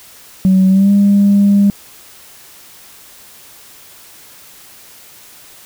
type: tone with pitch glide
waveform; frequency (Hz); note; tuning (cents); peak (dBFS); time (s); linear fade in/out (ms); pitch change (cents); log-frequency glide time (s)
sine; 188.7 to 201.1; F#3 to G3; +34 to +44; -5; 0.45-1.7; 0; +110; 0.69-0.91
effects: tanh soft clip ceiling -3 dBFS + white hiss -40 dBFS RMS until 5.65 s